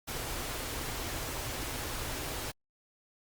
pink band-stop noise, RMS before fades -37 dBFS, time 0.07-2.52 s, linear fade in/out 20 ms, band 160 to 230 Hz, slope 96 dB/octave, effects Opus 48 kbps

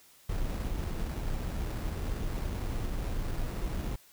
brown noise with sample-and-hold, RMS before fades -33 dBFS, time 0.29-3.96 s, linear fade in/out 5 ms, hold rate 3150 Hz, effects white hiss -59 dBFS RMS until 4.12 s

